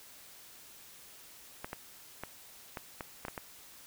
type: clicks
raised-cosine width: 0.5 ms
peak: -23 dBFS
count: 8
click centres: 1.645 / 1.731 / 2.236 / 2.772 / 3.008 / 3.251 / 3.283 / 3.378 s
effects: white hiss -54 dBFS RMS until 3.86 s